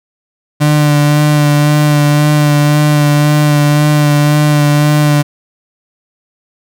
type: tone with vibrato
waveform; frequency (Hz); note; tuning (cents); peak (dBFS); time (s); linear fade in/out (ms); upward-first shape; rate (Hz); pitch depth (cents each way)
35% pulse; 148.2; D3; +16; -5; 0.6-5.23; 20; sine; 1.9; 19
effects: none